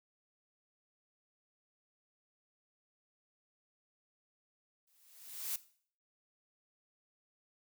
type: noise with exponential growth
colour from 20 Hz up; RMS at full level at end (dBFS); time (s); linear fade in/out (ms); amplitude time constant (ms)
blue; -35; 4.87-5.56; 5; 150
effects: noise-tail reverb RT60 0.5 s tail -17 dB re dry